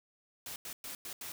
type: noise bursts at uneven times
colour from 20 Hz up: white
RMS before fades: -43 dBFS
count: 5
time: 0.46-0.56 / 0.65-0.73 / 0.84-0.95 / 1.05-1.13 / 1.21-1.32 s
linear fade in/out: 2 ms
effects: none